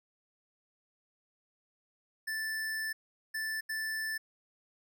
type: tone bursts at uneven times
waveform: square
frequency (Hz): 1760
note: A6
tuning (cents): 0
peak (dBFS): -34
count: 3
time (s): 2.27-2.93 / 3.34-3.61 / 3.69-4.18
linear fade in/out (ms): 10
effects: none